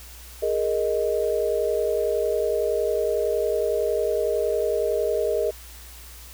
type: chord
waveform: sine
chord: Ab suspended second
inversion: none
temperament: equal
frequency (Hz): 415.3 / 466.2 / 622.3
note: Ab4 / Bb4 / Eb5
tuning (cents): 0 / 0 / 0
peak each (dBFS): -25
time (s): 0.42-5.51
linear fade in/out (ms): 10
effects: added 60 Hz sine -43 dBFS peak until 6.33 s + white hiss -45 dBFS RMS until 6.33 s

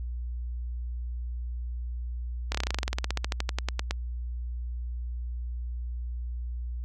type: slowing click train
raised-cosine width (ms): 0.2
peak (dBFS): -11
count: 24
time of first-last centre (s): 2.52-3.909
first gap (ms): 26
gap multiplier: 1.07
effects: added 60 Hz sine -31 dBFS peak until 6.84 s

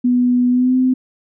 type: tone with pitch glide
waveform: sine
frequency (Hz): 246.9 to 256.6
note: B3 to C4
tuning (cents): 0 to -34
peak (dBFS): -11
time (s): 0.04-0.94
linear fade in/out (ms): 10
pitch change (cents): +66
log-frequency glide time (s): 0.49-0.76
effects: none

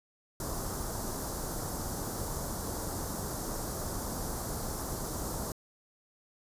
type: band-stop noise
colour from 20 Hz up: pink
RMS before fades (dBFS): -36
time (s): 0.4-5.52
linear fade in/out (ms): 2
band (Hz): 1300 to 5200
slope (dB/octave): 24
effects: resampled to 32000 Hz

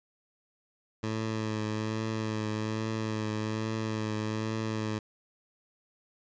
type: tone with vibrato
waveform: 15% pulse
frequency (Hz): 109.1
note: A2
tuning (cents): -14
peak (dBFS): -24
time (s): 1.03-4.99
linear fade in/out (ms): 5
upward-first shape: triangle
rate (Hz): 1.2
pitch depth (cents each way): 29
effects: resampled to 16000 Hz

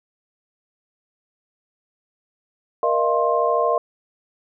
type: tone cluster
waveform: sine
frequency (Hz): 471.6 / 610 / 683 / 1058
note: A#4 / D#5 / F5 / C6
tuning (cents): +20 / -34 / -39 / +19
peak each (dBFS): -22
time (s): 2.83-3.78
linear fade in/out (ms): 2
effects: none

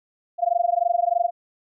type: tone with amplitude modulation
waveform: sine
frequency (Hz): 695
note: F5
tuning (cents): -9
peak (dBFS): -14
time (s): 0.38-1.31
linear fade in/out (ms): 50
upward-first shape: sine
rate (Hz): 23.2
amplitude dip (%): 100
effects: none

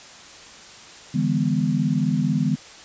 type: chord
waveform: sine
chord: E dominant seventh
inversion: third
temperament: equal with one note detuned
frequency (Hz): 146.83 / 164.81 / 202.7 / 246.9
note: D3 / E3 / G#3 / B3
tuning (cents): 0 / 0 / -42 / 0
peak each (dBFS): -24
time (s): 1.14-2.56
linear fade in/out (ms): 10
effects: white hiss -43 dBFS RMS until 2.84 s + resampled to 16000 Hz

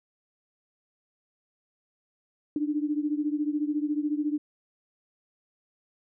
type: beating tone pair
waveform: sine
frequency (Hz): 293.7 / 307.7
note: D4 / D#4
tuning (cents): 0 / -19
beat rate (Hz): 14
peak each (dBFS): -27 / -30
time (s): 2.56-4.38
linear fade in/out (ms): 2
effects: none

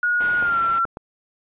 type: tone with pitch glide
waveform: sine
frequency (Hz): 1446 to 1357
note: F#6 to E6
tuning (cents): -40 to +50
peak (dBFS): -17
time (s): 0.03-0.85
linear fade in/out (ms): 2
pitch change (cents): -110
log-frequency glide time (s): 0.38-0.6
type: low-pass noise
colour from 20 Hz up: white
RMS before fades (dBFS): -36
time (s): 0.2-0.79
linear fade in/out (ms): 5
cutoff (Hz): 1800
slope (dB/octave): 12
type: clicks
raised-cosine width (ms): 1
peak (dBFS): -18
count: 3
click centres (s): 0.426 / 0.852 / 0.971
effects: resampled to 8000 Hz

